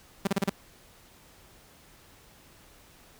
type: tone bursts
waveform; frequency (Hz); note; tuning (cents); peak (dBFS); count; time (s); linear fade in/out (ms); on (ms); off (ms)
sawtooth; 196.5; G3; +4; -19; 5; 0.25-0.497; 5; 23; 33
effects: pink hiss -56 dBFS RMS until 3.19 s